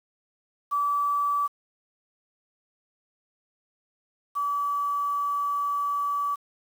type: tone pair in turn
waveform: sine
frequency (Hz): 1153 / 1148.2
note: D6 / D6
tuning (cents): -32 / -39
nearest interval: unison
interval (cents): 7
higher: first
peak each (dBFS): -22 / -24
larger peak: first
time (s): 0.71-1.48 / 4.35-6.36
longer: second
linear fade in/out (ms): 20
effects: 8-bit